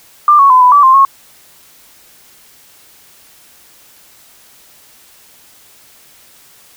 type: tone with pitch steps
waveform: sine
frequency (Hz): 1190 / 1108 / 1015 / 996 / 1154 / 1051 / 1092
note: D6 / C#6 / B5 / B5 / D6 / C6 / C#6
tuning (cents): +22 / -1 / +47 / +14 / -31 / +7 / -26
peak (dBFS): -3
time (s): 0.28-1.05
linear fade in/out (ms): 2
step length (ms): 110
effects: white hiss -44 dBFS RMS until 6.76 s